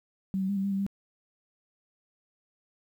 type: tone with pitch steps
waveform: sine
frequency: 192 / 190.1 / 200.7 / 193.7 / 198.9 / 194.5 / 198 Hz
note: G3 / F#3 / G3 / G3 / G3 / G3 / G3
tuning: -36 / +47 / +41 / -20 / +25 / -13 / +18 cents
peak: -26 dBFS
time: 0.34-0.865 s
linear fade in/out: 0 ms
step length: 75 ms
effects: 10-bit